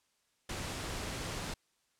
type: noise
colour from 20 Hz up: pink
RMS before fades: -39 dBFS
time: 0.49-1.54 s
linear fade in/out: 5 ms
effects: white hiss -75 dBFS RMS until 1.99 s + low-pass 9000 Hz 12 dB/octave